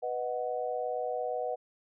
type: chord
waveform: sine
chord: B major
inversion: none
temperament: equal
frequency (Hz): 493.9 / 622.3 / 740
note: B4 / D#5 / F#5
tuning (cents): 0 / 0 / 0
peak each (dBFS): -34 / -36 / -35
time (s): 0.02-1.56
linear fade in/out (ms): 20
effects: none